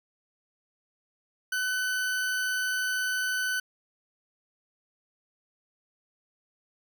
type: tone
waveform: 40% pulse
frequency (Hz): 1506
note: F#6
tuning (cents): +30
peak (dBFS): -26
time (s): 1.52-3.6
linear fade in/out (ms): 5
effects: none